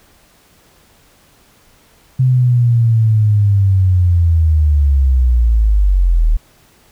sine linear sweep, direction down, 130 to 37.45 Hz, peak -8 dBFS, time 2.19-6.37 s, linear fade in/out 10 ms, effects pink hiss -50 dBFS RMS until 6.91 s

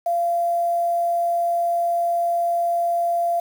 sine tone with quantisation, 688 Hz, F5, 26 cents flat, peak -18 dBFS, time 0.06-3.4 s, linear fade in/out 5 ms, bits 7, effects none

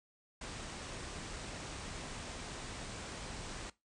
pink low-pass noise, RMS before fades -45 dBFS, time 0.41-3.7 s, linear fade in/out 5 ms, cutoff 9200 Hz, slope 96 dB/octave, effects noise-tail reverb RT60 0.2 s tail -19 dB re dry

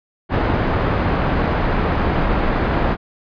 pink low-pass noise, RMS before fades -18 dBFS, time 0.29-2.97 s, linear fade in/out 50 ms, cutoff 1500 Hz, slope 12 dB/octave, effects resampled to 11025 Hz

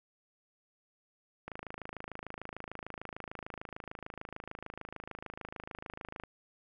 click train, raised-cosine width 0.5 ms, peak -26 dBFS, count 128, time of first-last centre 1.48-6.237 s, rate 26.7 Hz, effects none

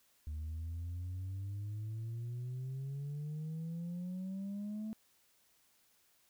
sine exponential sweep, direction up, 75 to 220 Hz, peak -36 dBFS, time 0.27-4.93 s, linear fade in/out 0 ms, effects tanh soft clip ceiling -37 dBFS + white hiss -71 dBFS RMS until 6.29 s

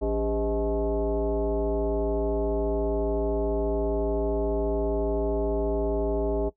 sine tone with frequency modulation, 174.5 Hz, F3, 1 cent flat, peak -23 dBFS, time 0.01-6.5 s, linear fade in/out 20 ms, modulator 228 Hz, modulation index 2.1, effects noise-tail reverb RT60 0.1 s tail -18 dB re dry

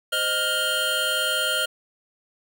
square tone cluster, 521 / 621 / 1406 / 2847 / 3145 Hz, C5 / D#5 / F6 / F7 / G7, -7 / -3 / +11 / +33 / +5 cents, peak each -34 / -32 / -26 / -31 / -27 dBFS, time 0.12-1.66 s, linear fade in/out 10 ms, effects none

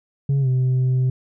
sine tone with pitch glide, 138.59 to 128.56 Hz, C#3 to C3, 0 to -30 cents, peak -13 dBFS, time 0.29-1.1 s, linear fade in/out 5 ms, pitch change -130 cents, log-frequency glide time 0.4-0.48 s, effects tanh soft clip ceiling -15 dBFS

